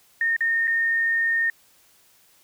sine tone with dropouts, 1833 Hz, A#6, 30 cents flat, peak -19 dBFS, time 0.21-1.5 s, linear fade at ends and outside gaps 2 ms, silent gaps 0.365-0.407 / 0.673-0.677 s, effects white hiss -58 dBFS RMS until 2.43 s

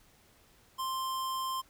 square tone, 1050 Hz, C6, 6 cents sharp, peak -33 dBFS, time 0.78-1.62 s, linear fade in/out 20 ms, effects pink hiss -63 dBFS RMS until 1.69 s

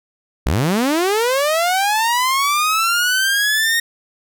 sawtooth linear sweep, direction up, 50.1 to 1864.7 Hz, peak -11 dBFS, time 0.46-3.8 s, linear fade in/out 5 ms, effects none

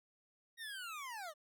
25% pulse linear sweep, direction down, 1890 to 575 Hz, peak -40 dBFS, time 0.57-1.34 s, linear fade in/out 50 ms, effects none

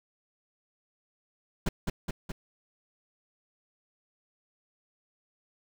brown noise with echo, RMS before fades -26 dBFS, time 1.66-1.69 s, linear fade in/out 5 ms, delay 210 ms, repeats 3, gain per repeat -3 dB, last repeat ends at 2.32 s, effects none

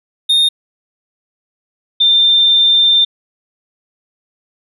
triangle / sine tone pair in turn, 3673 / 3589 Hz, A#7 / A7, -26 / +34 cents, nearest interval unison, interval 40 cents, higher first, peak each -7 dBFS, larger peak neither, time 0.29-0.49 / 2-3.05 s, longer second, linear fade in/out 10 ms, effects resampled to 32000 Hz

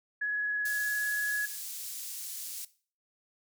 sine tone with vibrato, 1684 Hz, G#6, 24 cents sharp, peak -28 dBFS, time 0.21-1.46 s, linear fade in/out 10 ms, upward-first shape sine, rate 19 Hz, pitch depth 11 cents each way
pink high-pass noise, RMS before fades -40 dBFS, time 0.65-2.65 s, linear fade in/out 5 ms, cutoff 6700 Hz, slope 12 dB/octave
effects noise-tail reverb RT60 0.4 s tail -17 dB re dry

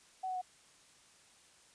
sine tone with pitch steps, 752 / 742.5 / 733.1 Hz, F#5 / F#5 / F#5, +28 / +6 / -16 cents, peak -35 dBFS, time 0.23-0.416 s, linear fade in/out 10 ms, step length 62 ms, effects white hiss -63 dBFS RMS until 1.74 s + resampled to 22050 Hz

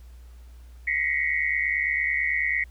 sine tone cluster, 1901 / 1970 / 2069 / 2215 Hz, A#6 / B6 / C7 / C#7, +33 / -5 / -20 / -2 cents, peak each -28 dBFS, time 0.87-2.64 s, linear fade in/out 5 ms, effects added 60 Hz sine -43 dBFS peak until 2.7 s + pink hiss -61 dBFS RMS until 2.7 s

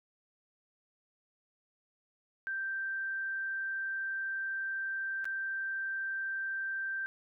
sine tone with dropouts, 1568 Hz, G6, in tune, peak -33 dBFS, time 2.47-7.06 s, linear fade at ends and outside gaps 0 ms, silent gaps 5.244-5.254 s, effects none

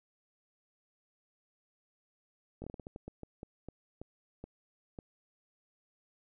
slowing click train, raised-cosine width 2 ms, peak -30 dBFS, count 15, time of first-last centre 2.62-4.988 s, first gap 20 ms, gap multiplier 1.29, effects none

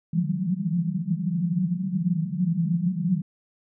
pink band-pass noise, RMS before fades -25 dBFS, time 0.13-3.22 s, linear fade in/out 5 ms, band 160 to 190 Hz, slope 96 dB/octave, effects none

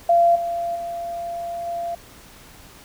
sine tone with level steps, 686 Hz, F5, 31 cents flat, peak -12 / -22 / -26 / -24 dBFS, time 0.09-1.95 s, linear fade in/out 5 ms, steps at 0.35 / 0.75 / 1.66 s, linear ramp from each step 10 ms, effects pink hiss -46 dBFS RMS until 2.84 s

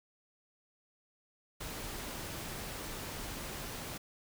pink noise, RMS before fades -42 dBFS, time 1.6-3.98 s, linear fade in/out 10 ms, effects none

